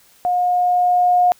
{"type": "tone with level ramp", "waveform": "sine", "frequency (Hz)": 717, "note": "F5", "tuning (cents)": 45, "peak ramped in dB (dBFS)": [-15, -10], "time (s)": [0.25, 1.32], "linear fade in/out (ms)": 0, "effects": ["white hiss -52 dBFS RMS until 1.39 s"]}